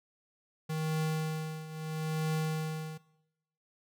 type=tone with tremolo; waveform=square; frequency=157.2 Hz; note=D#3; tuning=18 cents sharp; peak=-29 dBFS; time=0.69-2.98 s; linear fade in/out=10 ms; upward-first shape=triangle; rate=0.76 Hz; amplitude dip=80%; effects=noise-tail reverb RT60 0.8 s tail -19 dB re dry